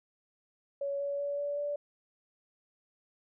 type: tone with pitch steps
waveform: sine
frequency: 561 / 565.9 / 570.8 / 575.8 / 580.8 Hz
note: C#5 / C#5 / D5 / D5 / D5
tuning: +21 / +36 / -49 / -34 / -19 cents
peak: -31 dBFS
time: 0.81-1.76 s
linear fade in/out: 5 ms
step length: 190 ms
effects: none